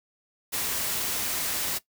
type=noise; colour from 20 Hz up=white; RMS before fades=-29 dBFS; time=0.52-1.79 s; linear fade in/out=20 ms; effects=noise-tail reverb RT60 0.1 s tail -17 dB re dry